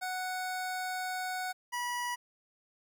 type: tone pair in turn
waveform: 25% pulse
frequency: 740 / 972.4 Hz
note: F#5 / B5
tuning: 0 / -27 cents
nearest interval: perfect fourth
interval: 473 cents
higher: second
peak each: -30 / -29 dBFS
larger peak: second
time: 0.01-1.53 / 1.72-2.16 s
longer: first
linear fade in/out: 20 ms
effects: 11-bit